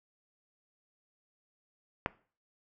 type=click; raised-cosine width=0.5 ms; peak=-13 dBFS; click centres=2.061 s; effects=noise-tail reverb RT60 0.4 s tail -20 dB re dry